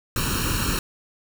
pink noise with comb filter, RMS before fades -24 dBFS, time 0.16-0.79 s, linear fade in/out 2 ms, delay 0.72 ms, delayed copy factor +0.85, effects none

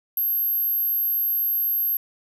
sine tone, 12544 Hz, G9, in tune, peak -20 dBFS, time 0.17-1.97 s, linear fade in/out 2 ms, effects none

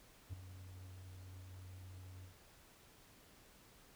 triangle tone with ADSR envelope, 92.5 Hz, F#2, in tune, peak -38 dBFS, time 0.29-2.37 s, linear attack 41 ms, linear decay 9 ms, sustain -11 dB, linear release 130 ms, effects pink hiss -64 dBFS RMS until 3.95 s

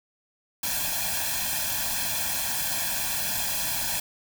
white noise with comb filter, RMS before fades -28 dBFS, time 0.63-4 s, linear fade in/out 5 ms, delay 1.2 ms, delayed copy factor +1, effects none

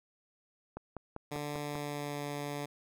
click train, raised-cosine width 1 ms, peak -26 dBFS, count 6, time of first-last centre 0.77-1.754 s, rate 5.08 Hz
10% pulse tone with pitch glide, 146.83 to 144.81 Hz, D3 to D3, 0 to -24 cents, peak -28 dBFS, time 1.31-2.66 s, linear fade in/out 10 ms, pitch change -24 cents, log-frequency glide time 1.6-2.23 s
effects none

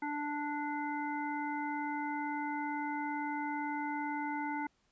harmonic tone, 293.7 Hz, D4, in tune, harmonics 1 / 3 / 5 / 7, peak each -38 / -37 / -44 / -44 dBFS, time 0.02-4.67 s, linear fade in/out 5 ms, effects pink hiss -74 dBFS RMS until 4.91 s + resampled to 16000 Hz

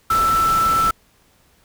sine tone in noise, 1328 Hz, E6, 12 cents sharp, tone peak -14 dBFS, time 0.1-0.91 s, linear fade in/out 5 ms, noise pink, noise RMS -27 dBFS, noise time 0.1-0.91 s, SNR +10 dB, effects pink hiss -57 dBFS RMS until 1.64 s

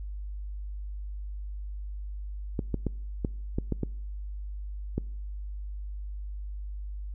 clicks, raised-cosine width 3 ms, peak -15 dBFS, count 8, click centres 2.592 / 2.743 / 2.867 / 3.248 / 3.585 / 3.723 / 3.833 / 4.98 s, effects noise-tail reverb RT60 0.7 s tail -25 dB re dry + added 50 Hz sine -34 dBFS peak until 7.14 s

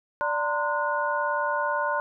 sine tone cluster, 587 / 917 / 1035 / 1456 Hz, D5 / A#5 / C6 / F#6, -1 / -29 / -19 / -28 cents, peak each -29 dBFS, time 0.21-2 s, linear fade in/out 0 ms, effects none

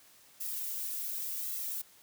violet noise with flanger, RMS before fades -37 dBFS, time 0.4-1.82 s, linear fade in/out 10 ms, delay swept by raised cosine 1.5 to 2.8 ms, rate 0.89 Hz, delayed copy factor +0.8, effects white hiss -60 dBFS RMS until 2.02 s + high-pass 60 Hz 12 dB/octave

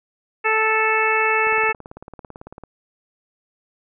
harmonic tone, 439 Hz, A4, 4 cents flat, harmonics 1 / 2 / 3 / 4 / 5 / 6, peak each -23 / -23 / -23 / -23 / -23 / -23 dBFS, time 0.44-1.73 s, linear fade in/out 20 ms
click train, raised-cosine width 1 ms, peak -23 dBFS, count 22, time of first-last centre 1.47-2.637 s, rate 18 Hz
effects none

